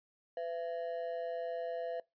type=ring-modulated tone; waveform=triangle; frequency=589 Hz; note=D5; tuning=5 cents sharp; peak=-31 dBFS; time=0.37-2 s; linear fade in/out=2 ms; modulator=84.4 Hz; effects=noise-tail reverb RT60 0.2 s tail -22 dB re dry + resampled to 11025 Hz